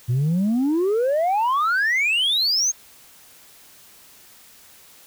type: exponential sweep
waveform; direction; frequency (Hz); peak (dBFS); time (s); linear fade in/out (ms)
sine; up; 116.2 to 6570; -15; 0.08-2.72; 20
effects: tanh soft clip ceiling -16 dBFS + white hiss -49 dBFS RMS until 5.06 s